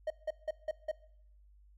triangle tone bursts, 622.3 Hz, D#5, in tune, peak -29 dBFS, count 5, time 0.07-0.915 s, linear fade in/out 5 ms, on 33 ms, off 170 ms, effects noise-tail reverb RT60 0.7 s tail -20 dB re dry + added 50 Hz sine -58 dBFS peak until 1.77 s

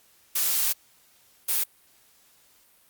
blue noise bursts at uneven times, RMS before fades -24 dBFS, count 2, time 0.35-0.73 / 1.48-1.64 s, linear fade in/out 10 ms, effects white hiss -60 dBFS RMS until 2.89 s + Opus 48 kbps

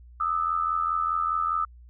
sine tone pair together, 1221.1 / 1306 Hz, D#6 / E6, -33 / -17 cents, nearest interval minor second, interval 116 cents, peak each -26 dBFS, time 0.2-1.65 s, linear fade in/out 5 ms, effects added 60 Hz sine -46 dBFS peak until 1.89 s

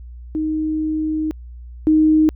sine tone pair in turn, 311.1 / 311.1 Hz, D#4 / D#4, 0 / 0 cents, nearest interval unison, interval 0 cents, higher neither, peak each -18 / -10 dBFS, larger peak second, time 0.35-1.31 / 1.87-2.29 s, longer first, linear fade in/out 0 ms, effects added 60 Hz sine -33 dBFS peak until 2.35 s

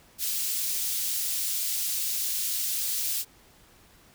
white high-pass noise, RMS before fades -29 dBFS, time 0.18-3.25 s, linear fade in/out 50 ms, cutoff 3800 Hz, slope 12 dB/octave, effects pink hiss -57 dBFS RMS until 4.14 s

